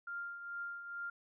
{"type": "tone with tremolo", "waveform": "sine", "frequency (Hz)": 1396.9, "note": "F6", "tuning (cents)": 0, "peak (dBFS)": -38, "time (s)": [0.07, 1.1], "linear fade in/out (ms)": 5, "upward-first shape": "triangle", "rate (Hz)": 2.3, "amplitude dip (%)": 60, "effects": []}